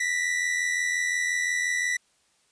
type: tone pair together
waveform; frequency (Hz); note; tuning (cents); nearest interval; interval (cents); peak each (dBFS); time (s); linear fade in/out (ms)
45% pulse; 1889.8 / 1975.5; A#6 / B6; +23 / 0; minor second; 77; -31 / -25; 0-1.97; 5
effects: white hiss -66 dBFS RMS until 2.51 s + resampled to 22050 Hz